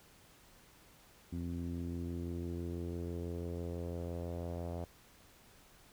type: tone with low-pass filter sweep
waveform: sawtooth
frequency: 86 Hz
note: F2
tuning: 26 cents flat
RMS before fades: -40 dBFS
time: 1.32-4.85 s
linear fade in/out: 10 ms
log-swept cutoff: 250 to 660 Hz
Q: 2.8
effects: pink hiss -62 dBFS RMS until 5.92 s